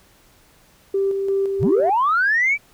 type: tone with tremolo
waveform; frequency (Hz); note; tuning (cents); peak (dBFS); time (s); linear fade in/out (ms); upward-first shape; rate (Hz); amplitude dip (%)
sine; 392; G4; 0; -16; 0.94-1.9; 5; square; 2.9; 35
type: linear sweep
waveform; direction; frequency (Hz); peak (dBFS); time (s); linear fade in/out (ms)
sine; up; 49 to 2349; -14; 1.59-2.58; 50
effects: tanh soft clip ceiling -10 dBFS + pink hiss -54 dBFS RMS until 2.73 s